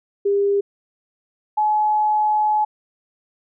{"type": "tone pair in turn", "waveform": "sine", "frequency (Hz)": [401.4, 850.5], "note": ["G4", "G#5"], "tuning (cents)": [41, 41], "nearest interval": "octave + minor second", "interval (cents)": 1300, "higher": "second", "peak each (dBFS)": -15, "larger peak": "neither", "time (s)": [[0.25, 0.61], [1.57, 2.65]], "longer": "second", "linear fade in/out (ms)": 10, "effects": []}